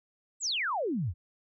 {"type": "exponential sweep", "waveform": "sine", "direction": "down", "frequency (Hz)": [8250, 72.8], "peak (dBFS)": -28, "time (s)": [0.4, 1.14], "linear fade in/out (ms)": 50, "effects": []}